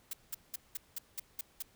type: noise bursts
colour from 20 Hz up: blue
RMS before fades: -38 dBFS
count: 8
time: 0.11-1.624 s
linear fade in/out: 5 ms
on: 23 ms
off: 190 ms
effects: pink hiss -66 dBFS RMS until 1.75 s